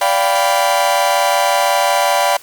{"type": "chord", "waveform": "40% pulse", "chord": "G dominant seventh", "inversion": "second", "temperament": "equal with one note detuned", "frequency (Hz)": [579.6, 698.5, 784, 987.8], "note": ["D5", "F5", "G5", "B5"], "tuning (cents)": [-23, 0, 0, 0], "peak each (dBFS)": -17, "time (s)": [0.01, 2.37], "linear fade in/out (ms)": 5, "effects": ["white hiss -41 dBFS RMS until 2.42 s", "Opus 48 kbps"]}